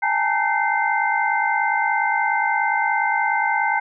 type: tone cluster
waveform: sine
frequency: 807 / 864 / 914 / 1534 / 2087 Hz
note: G#5 / A5 / A#5 / G6 / C7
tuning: -50 / -32 / -34 / -38 / -5 cents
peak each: -24 dBFS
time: 0.02-3.8 s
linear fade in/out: 10 ms
effects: none